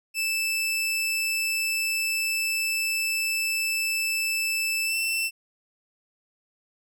sawtooth tone with pitch glide, 2637 to 2675 Hz, E7 to E7, 0 to +25 cents, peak -21 dBFS, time 0.14-5.31 s, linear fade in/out 50 ms, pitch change +25 cents, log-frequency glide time 4.85-4.95 s, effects none

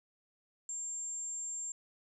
sine tone, 7380 Hz, A#8, 18 cents flat, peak -37 dBFS, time 0.69-1.72 s, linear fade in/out 2 ms, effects none

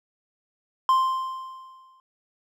triangle tone with exponential decay, 1046.5 Hz, C6, in tune, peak -13 dBFS, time 0.89-2 s, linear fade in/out 1 ms, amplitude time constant 240 ms, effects none

